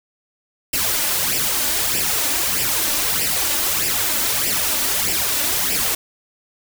white noise with flanger, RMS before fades -20 dBFS, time 0.73-5.95 s, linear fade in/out 5 ms, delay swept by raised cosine 0.38 to 3.48 ms, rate 1.6 Hz, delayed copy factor +0.65, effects none

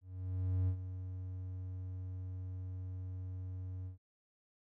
triangle tone with ADSR envelope, 92.5 Hz, F#2, in tune, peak -27 dBFS, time 0.01-3.98 s, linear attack 670 ms, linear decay 79 ms, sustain -11 dB, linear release 120 ms, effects none

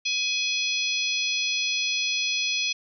harmonic tone, 840 Hz, G#5, 19 cents sharp, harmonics 3 / 4 / 5 / 6 / 7, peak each -27 / -29 / -31 / -33 / -34 dBFS, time 0.05-2.73 s, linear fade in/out 10 ms, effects none

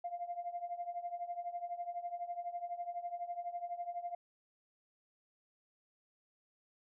sine tone with tremolo, 698.5 Hz, F5, in tune, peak -34 dBFS, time 0.04-4.15 s, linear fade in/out 5 ms, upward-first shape triangle, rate 12 Hz, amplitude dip 90%, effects tanh soft clip ceiling -31 dBFS

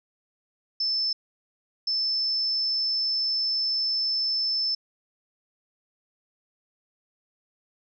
sine tone bursts at uneven times, 5274 Hz, E8, in tune, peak -23 dBFS, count 2, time 0.8-1.13 / 1.87-4.75 s, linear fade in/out 5 ms, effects none

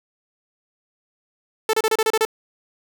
sawtooth tone bursts, 440 Hz, A4, in tune, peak -12 dBFS, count 8, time 1.69-2.251 s, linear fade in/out 2 ms, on 43 ms, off 31 ms, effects none

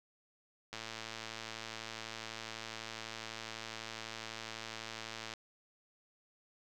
click train, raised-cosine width 0.2 ms, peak -25 dBFS, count 517, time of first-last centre 0.73-5.337 s, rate 112 Hz, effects none

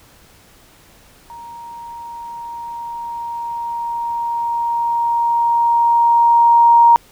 sine tone with level ramp, 937 Hz, A#5, 9 cents sharp, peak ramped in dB -32 to -5 dBFS, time 1.3-6.96 s, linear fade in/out 0 ms, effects pink hiss -48 dBFS RMS until 7.11 s

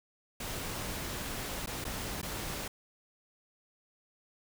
pink noise with dropouts, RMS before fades -38 dBFS, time 0.4-2.68 s, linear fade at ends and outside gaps 5 ms, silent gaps 1.661-1.672 / 1.843-1.85 / 2.216-2.228 s, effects none

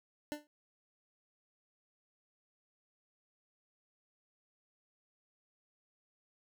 25% pulse tone with exponential decay, 297.1 Hz, D4, 20 cents sharp, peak -30 dBFS, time 0.32-0.47 s, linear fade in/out 0 ms, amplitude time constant 31 ms, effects none

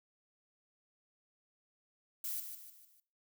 violet noise with echo, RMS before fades -39 dBFS, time 2.24-2.4 s, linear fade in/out 2 ms, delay 150 ms, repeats 4, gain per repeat -7 dB, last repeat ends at 3 s, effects noise-tail reverb RT60 0.4 s tail -19 dB re dry

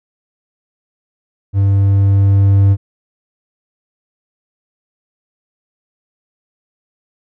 triangle tone with level ramp, 98.7 Hz, G2, 12 cents sharp, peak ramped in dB -7 to -4 dBFS, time 1.53-2.77 s, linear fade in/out 50 ms, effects none

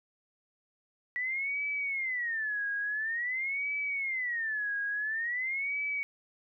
sine tone with vibrato, 1941 Hz, B6, 31 cents flat, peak -30 dBFS, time 1.16-6.03 s, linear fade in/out 0 ms, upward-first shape sine, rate 0.48 Hz, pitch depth 290 cents each way, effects none

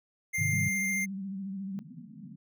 square tone, 2104 Hz, C7, 9 cents sharp, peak -29 dBFS, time 0.33-1.06 s, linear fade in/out 20 ms
sine chord, Ab major, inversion none, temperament equal, 103.83 / 130.81 / 155.56 Hz, Ab2 / C3 / Eb3, 0 / 0 / 0 cents, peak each -32 / -34 / -32 dBFS, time 0.38-0.69 s, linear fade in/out 10 ms
sine tone with vibrato, 194.1 Hz, G3, 17 cents flat, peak -34 dBFS, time 0.53-1.79 s, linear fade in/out 0 ms, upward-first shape sine, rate 14 Hz, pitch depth 53 cents each way
white band-pass noise, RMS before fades -47 dBFS, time 1.74-2.36 s, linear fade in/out 5 ms, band 140 to 250 Hz, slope 96 dB/octave
effects none

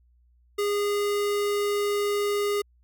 square tone, 409.7 Hz, G#4, 24 cents flat, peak -24 dBFS, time 0.58-2.62 s, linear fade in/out 10 ms, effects added 60 Hz sine -58 dBFS peak until 2.83 s

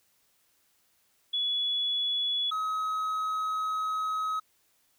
sine / triangle tone pair in turn, 3400 / 1273.6 Hz, G#7 / D#6, +40 / +40 cents, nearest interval octave + perfect fourth, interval 1700 cents, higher first, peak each -26 dBFS, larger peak neither, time 1.33-2.51 / 2.51-4.4 s, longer second, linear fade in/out 10 ms, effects white hiss -69 dBFS RMS until 4.98 s

